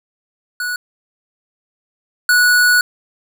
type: tone pair in turn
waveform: square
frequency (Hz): 1469 / 1469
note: F#6 / F#6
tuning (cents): -13 / -13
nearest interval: unison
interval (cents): 0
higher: neither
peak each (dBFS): -20 / -10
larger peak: second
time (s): 0.6-0.76 / 2.29-2.81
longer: second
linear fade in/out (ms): 2
effects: none